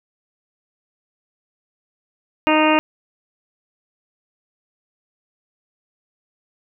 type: harmonic tone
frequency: 309.2 Hz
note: D#4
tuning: 11 cents flat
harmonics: 1 / 2 / 3 / 4 / 5 / 6 / 7 / 8 / 9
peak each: -17 / -19 / -19 / -23 / -29 / -29 / -28 / -24 / -23 dBFS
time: 2.47-2.79 s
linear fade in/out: 0 ms
effects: none